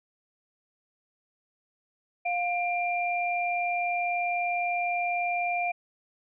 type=tone pair together; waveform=sine; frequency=704.8 / 2381 Hz; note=F5 / D7; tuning=+16 / +23 cents; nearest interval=octave + major sixth; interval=2107 cents; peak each=-27 / -30 dBFS; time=2.25-5.72 s; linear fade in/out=10 ms; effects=none

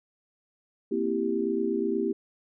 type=chord; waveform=sine; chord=C dominant seventh; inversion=third; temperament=equal; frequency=233.1 / 261.6 / 329.6 / 392 Hz; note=Bb3 / C4 / E4 / G4; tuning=0 / 0 / 0 / 0 cents; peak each=-31 / -33 / -30 / -28 dBFS; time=0.91-2.13 s; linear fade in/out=10 ms; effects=none

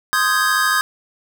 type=chord; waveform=square; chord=Ab major seventh; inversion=first; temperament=equal; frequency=1046.5 / 1244.5 / 1568 / 1661.2 Hz; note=C6 / Eb6 / G6 / Ab6; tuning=0 / 0 / 0 / 0 cents; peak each=-25 / -20 / -22 / -20 dBFS; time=0.13-0.81 s; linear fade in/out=0 ms; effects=none

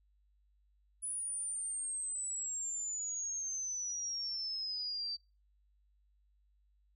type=exponential sweep; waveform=sine; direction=down; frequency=9956 to 4628 Hz; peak=-36 dBFS; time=1.02-5.17 s; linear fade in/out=20 ms; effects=noise-tail reverb RT60 0.3 s tail -26 dB re dry + added 50 Hz sine -68 dBFS peak until 6.95 s

